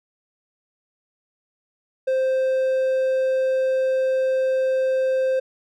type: tone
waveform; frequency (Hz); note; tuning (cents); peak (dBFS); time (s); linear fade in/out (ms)
triangle; 523.3; C5; 0; -16; 2.07-5.4; 10
effects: none